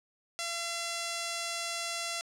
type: tone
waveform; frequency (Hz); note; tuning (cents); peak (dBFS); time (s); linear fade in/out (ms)
5% pulse; 680; F5; -46; -22; 0.39-2.21; 0
effects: low-pass 12000 Hz 12 dB/octave